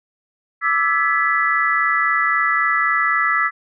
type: chord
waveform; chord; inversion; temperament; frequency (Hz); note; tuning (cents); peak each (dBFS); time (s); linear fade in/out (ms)
sine; E dominant seventh; third; equal with one note detuned; 1174.7 / 1318.5 / 1699.1 / 1975.5; D6 / E6 / G#6 / B6; 0 / 0 / +39 / 0; -24 / -19 / -22 / -19; 0.61-3.51; 50
effects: none